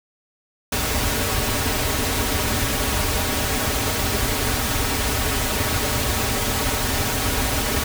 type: noise with comb filter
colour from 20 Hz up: pink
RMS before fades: -22 dBFS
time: 0.72-7.84 s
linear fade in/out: 5 ms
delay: 5.8 ms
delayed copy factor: -0.7
effects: none